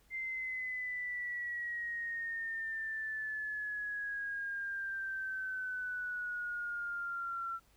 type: exponential sweep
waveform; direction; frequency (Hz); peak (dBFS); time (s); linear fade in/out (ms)
sine; down; 2090 to 1351; -36; 0.1-7.6; 50
effects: added 50 Hz sine -69 dBFS peak until 7.76 s + pink hiss -69 dBFS RMS until 7.76 s